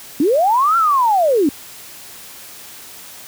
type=linear two-way sweep; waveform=sine; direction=up then down; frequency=260 to 1383 to 260 Hz; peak=-11 dBFS; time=0.2-1.49 s; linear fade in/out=2 ms; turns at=0.77 s; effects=white hiss -37 dBFS RMS until 3.27 s + high-pass 60 Hz 12 dB/octave